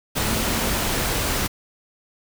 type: tone in noise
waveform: sine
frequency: 225.3 Hz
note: A3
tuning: 41 cents sharp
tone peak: -30 dBFS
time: 0.26-0.75 s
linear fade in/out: 20 ms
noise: pink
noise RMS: -23 dBFS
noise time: 0.15-1.48 s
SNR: -10 dB
effects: none